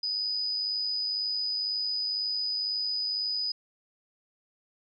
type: tone with amplitude modulation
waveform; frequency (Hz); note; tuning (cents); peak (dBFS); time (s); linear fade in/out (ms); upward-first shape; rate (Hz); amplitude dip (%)
sine; 4978; D#8; 0; -26; 0.03-3.52; 5; sine; 102; 35
effects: none